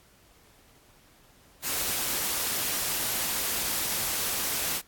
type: noise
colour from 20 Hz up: white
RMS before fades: -29 dBFS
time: 1.62-4.82 s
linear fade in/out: 50 ms
effects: pink hiss -59 dBFS RMS until 4.87 s + AAC 64 kbps